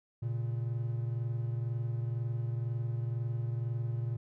triangle tone pair together, 116.4 / 138.42 Hz, A#2 / C#3, -2 / -2 cents, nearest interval minor third, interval 300 cents, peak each -30 / -37 dBFS, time 0.22-4.17 s, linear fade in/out 10 ms, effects none

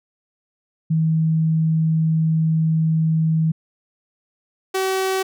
sine / sawtooth tone pair in turn, 160 / 380.5 Hz, D#3 / F#4, +49 / +48 cents, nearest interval octave + minor third, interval 1499 cents, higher second, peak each -15 dBFS, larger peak neither, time 0.9-3.52 / 4.74-5.23 s, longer first, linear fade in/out 10 ms, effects none

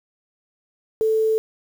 sine tone, 440 Hz, A4, in tune, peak -16 dBFS, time 1.01-1.38 s, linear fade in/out 0 ms, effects 7-bit

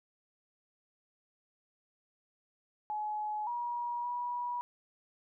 sine tone with pitch steps, 847 / 958 / 970 Hz, G#5 / A#5 / B5, +34 / +47 / -31 cents, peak -33 dBFS, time 2.9-4.61 s, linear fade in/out 0 ms, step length 570 ms, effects none

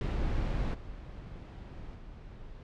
brown noise with level steps, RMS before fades -31 / -44 / -47 dBFS, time 0.01-2.63 s, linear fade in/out 2 ms, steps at 0.73 / 1.94 s, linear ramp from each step 20 ms, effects low-pass 4000 Hz 12 dB/octave

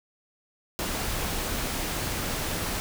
pink noise, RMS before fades -30 dBFS, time 0.79-2.8 s, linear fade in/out 0 ms, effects none

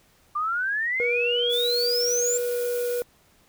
sine exponential sweep, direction up, 1174.7 to 7459 Hz, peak -23 dBFS, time 0.35-2.38 s, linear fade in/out 10 ms
triangle tone with pitch glide, 481 to 484.6 Hz, B4 to B4, -46 to -33 cents, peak -22 dBFS, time 1-3.02 s, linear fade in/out 0 ms, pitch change +13 cents, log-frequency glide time 1.54-2.4 s
blue noise, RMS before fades -37 dBFS, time 1.49-3.04 s, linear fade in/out 50 ms
effects pink hiss -60 dBFS RMS until 3.48 s

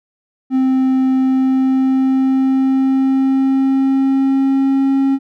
triangle tone with pitch glide, 261.6 to 271.3 Hz, C4 to C#4, 0 to -37 cents, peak -9 dBFS, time 0.5-5.19 s, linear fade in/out 50 ms, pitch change +63 cents, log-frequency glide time 1.13-4.96 s, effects none

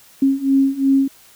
sine beating tone pair, 270 / 272.8 Hz, C#4 / C#4, -45 / -28 cents, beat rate 2.8 Hz, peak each -17 / -15 dBFS, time 0.22-1.08 s, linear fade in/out 5 ms, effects white hiss -48 dBFS RMS until 1.35 s

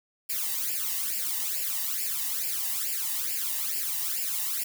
blue noise with flanger, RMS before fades -30 dBFS, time 0.29-4.64 s, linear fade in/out 10 ms, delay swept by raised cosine 0.4 to 1.08 ms, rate 2.3 Hz, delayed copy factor +0.95, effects none

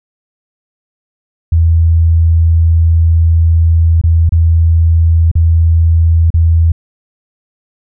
sine tone with dropouts, 82.41 Hz, E2, in tune, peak -5 dBFS, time 1.52-6.72 s, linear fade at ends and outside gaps 5 ms, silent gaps 4.014-4.037 / 4.293-4.321 / 5.315-5.353 / 6.304-6.34 s, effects none

